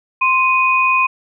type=tone pair together; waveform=sine; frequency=1046.5 / 2489 Hz; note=C6 / D#7; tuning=0 / 0 cents; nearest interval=octave + minor third; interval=1500 cents; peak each=-14 dBFS; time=0.21-1.07 s; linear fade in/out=10 ms; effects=none